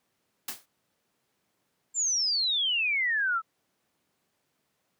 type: noise with exponential decay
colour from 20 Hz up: white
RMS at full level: -30 dBFS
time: 0.48-0.66 s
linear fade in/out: 5 ms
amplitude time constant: 38 ms
type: exponential sweep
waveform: sine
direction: down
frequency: 7410 to 1283 Hz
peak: -24 dBFS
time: 1.94-3.42 s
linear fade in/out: 50 ms
effects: pink hiss -75 dBFS RMS until 4.99 s + high-pass 150 Hz 12 dB/octave